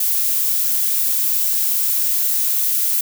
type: noise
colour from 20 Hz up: violet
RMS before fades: -18 dBFS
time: 0-3.01 s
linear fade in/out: 5 ms
effects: none